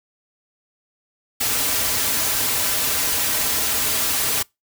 white noise with comb filter, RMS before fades -21 dBFS, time 1.4-4.43 s, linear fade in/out 10 ms, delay 5.5 ms, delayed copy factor -0.6, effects noise-tail reverb RT60 0.2 s tail -25 dB re dry

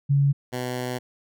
sine / 10% pulse tone pair in turn, 140.5 / 125.17 Hz, C#3 / B2, +24 / +24 cents, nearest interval major second, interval 200 cents, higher first, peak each -16 / -19 dBFS, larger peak first, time 0.09-0.33 / 0.52-0.99 s, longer second, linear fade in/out 20 ms, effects none

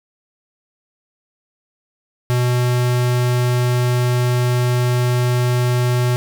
square tone, 123.47 Hz, B2, in tune, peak -15 dBFS, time 2.3-6.16 s, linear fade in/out 0 ms, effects none

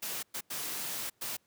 white noise bursts at uneven times, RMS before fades -37 dBFS, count 4, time 0.02-0.23 / 0.34-0.41 / 0.5-1.1 / 1.21-1.37 s, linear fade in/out 10 ms, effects pink hiss -72 dBFS RMS until 1.46 s + high-pass 100 Hz 12 dB/octave

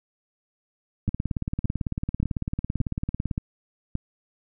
two click trains, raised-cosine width 5 ms, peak -14 / -13 dBFS, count 41 / 6, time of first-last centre 1.09-3.312 / 1.08-3.954 s, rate 18 / 1.74 Hz, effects none

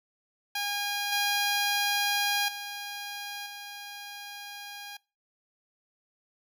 10% pulse tone with level steps, 815 Hz, G#5, 33 cents flat, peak -21 / -17 / -28 / -32 dBFS, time 0.55-4.97 s, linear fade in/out 5 ms, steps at 1.12 / 2.48 / 3.46 s, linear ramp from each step 5 ms, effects noise-tail reverb RT60 0.3 s tail -23 dB re dry

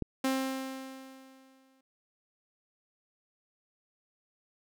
click, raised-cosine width 3 ms, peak -19 dBFS, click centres 0.023 s
sawtooth tone with exponential decay, 264.8 Hz, C4, 21 cents sharp, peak -22 dBFS, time 0.24-1.81 s, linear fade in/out 5 ms, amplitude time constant 340 ms
effects none

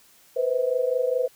sine tone cluster, 490.2 / 515 / 644 Hz, B4 / C5 / E5, -13 / -28 / -41 cents, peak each -25 / -23 / -32 dBFS, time 0.36-1.28 s, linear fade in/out 10 ms, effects white hiss -56 dBFS RMS until 1.35 s

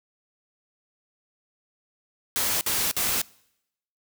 white noise bursts, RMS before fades -25 dBFS, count 3, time 2.36-3.216 s, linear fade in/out 0 ms, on 250 ms, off 53 ms, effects noise-tail reverb RT60 0.8 s tail -24 dB re dry

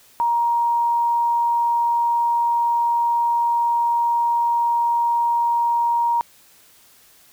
sine tone, 941 Hz, A#5, 16 cents sharp, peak -16 dBFS, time 0.2-6.21 s, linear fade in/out 0 ms, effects white hiss -52 dBFS RMS until 7.32 s

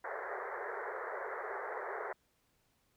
pink band-pass noise, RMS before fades -41 dBFS, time 0.04-2.13 s, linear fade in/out 5 ms, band 380 to 2000 Hz, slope 96 dB/octave, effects pink hiss -75 dBFS RMS until 2.96 s

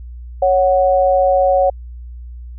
sine tone pair together, 554.4 / 740 Hz, C#5 / F#5, 0 / 0 cents, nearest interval perfect fourth, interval 500 cents, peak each -12 / -14 dBFS, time 0.42-1.7 s, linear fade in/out 5 ms, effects added 60 Hz sine -29 dBFS peak until 2.58 s

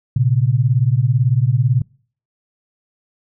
sine beating tone pair, 116.54 / 134.54 Hz, A#2 / C3, 0 / +49 cents, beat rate 18 Hz, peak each -15 dBFS, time 0.16-1.82 s, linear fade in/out 5 ms, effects noise-tail reverb RT60 0.5 s tail -26 dB re dry

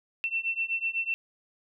sine beating tone pair, 2688 / 2696 Hz, E7 / E7, +33 / +38 cents, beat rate 8 Hz, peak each -31 / -30 dBFS, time 0.24-1.14 s, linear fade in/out 0 ms, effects none

